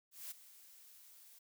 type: noise with ADSR envelope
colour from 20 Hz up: blue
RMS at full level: -45 dBFS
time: 0.11-1.39 s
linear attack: 200 ms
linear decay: 14 ms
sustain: -15 dB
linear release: 8 ms
effects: none